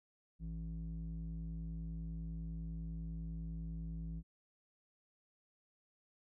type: tone with low-pass filter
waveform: square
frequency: 55 Hz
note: A1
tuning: in tune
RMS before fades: -43 dBFS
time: 0.39-4.23 s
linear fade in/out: 50 ms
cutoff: 190 Hz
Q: 3
effects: none